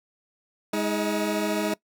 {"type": "tone pair together", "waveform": "20% pulse", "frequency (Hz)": [207.7, 318.5], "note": ["G#3", "D#4"], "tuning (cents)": [0, 41], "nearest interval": "perfect fifth", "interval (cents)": 741, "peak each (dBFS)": -22, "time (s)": [0.73, 1.74], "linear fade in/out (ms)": 5, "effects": ["noise-tail reverb RT60 0.1 s tail -21 dB re dry"]}